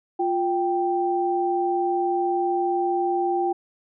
sine tone pair together, 351.4 / 784 Hz, F4 / G5, +11 / 0 cents, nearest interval octave + major second, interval 1389 cents, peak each -23 dBFS, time 0.19-3.53 s, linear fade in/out 10 ms, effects none

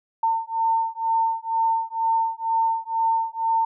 sine beating tone pair, 903 / 905.1 Hz, A5 / A5, +45 / +49 cents, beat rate 2.1 Hz, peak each -23 dBFS, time 0.23-3.65 s, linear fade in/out 5 ms, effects none

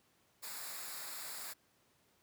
white noise with comb filter, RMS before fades -45 dBFS, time 0.42-1.54 s, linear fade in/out 20 ms, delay 0.33 ms, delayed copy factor -0.65, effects pink hiss -72 dBFS RMS until 2.22 s + high-pass 100 Hz 12 dB/octave

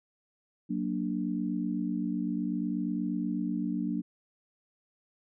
sine chord, Gb augmented, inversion none, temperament equal, 185 / 233.1 / 293.7 Hz, Gb3 / Bb3 / D4, 0 / 0 / 0 cents, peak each -33 dBFS, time 0.69-4.02 s, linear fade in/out 20 ms, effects none

